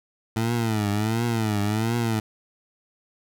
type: tone with vibrato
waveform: 20% pulse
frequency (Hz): 110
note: A2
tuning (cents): 0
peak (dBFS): -17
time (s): 0.36-2.2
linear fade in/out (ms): 5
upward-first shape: triangle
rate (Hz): 1.4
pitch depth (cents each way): 150
effects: none